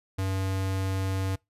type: tone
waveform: square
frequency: 95.6 Hz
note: G2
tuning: 43 cents flat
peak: -27 dBFS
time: 0.18-1.36 s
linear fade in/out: 10 ms
effects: noise-tail reverb RT60 0.2 s tail -25 dB re dry + resampled to 32000 Hz